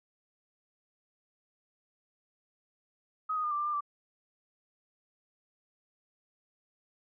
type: tone with pitch steps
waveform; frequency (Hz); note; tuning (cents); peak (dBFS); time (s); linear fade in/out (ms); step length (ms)
sine; 1263 / 1244 / 1211 / 1175 / 1187 / 1199 / 1167; D#6 / D#6 / D#6 / D6 / D6 / D6 / D6; +26 / -1 / -47 / +1 / +18 / +36 / -11; -29; 3.29-3.808; 10; 74
effects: none